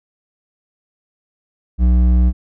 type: tone with hard clipping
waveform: sine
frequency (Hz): 61.2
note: B1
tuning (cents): -15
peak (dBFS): -11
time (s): 1.78-2.33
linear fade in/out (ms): 50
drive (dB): 8
effects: none